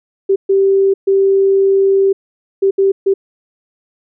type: tone bursts at uneven times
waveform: sine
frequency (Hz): 390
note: G4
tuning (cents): -9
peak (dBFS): -8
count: 6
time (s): 0.29-0.36 / 0.49-0.94 / 1.07-2.13 / 2.62-2.71 / 2.78-2.92 / 3.06-3.14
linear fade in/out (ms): 10
effects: none